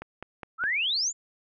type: click train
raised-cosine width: 0.5 ms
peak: -22 dBFS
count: 4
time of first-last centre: 0.02-0.639 s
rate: 4.85 Hz
type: exponential sweep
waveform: sine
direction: up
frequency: 1270 to 7370 Hz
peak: -24 dBFS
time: 0.58-1.13 s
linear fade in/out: 50 ms
effects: none